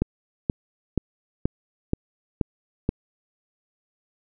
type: click train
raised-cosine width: 3 ms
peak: -8 dBFS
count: 7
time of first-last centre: 0.02-2.891 s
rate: 2.09 Hz
effects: none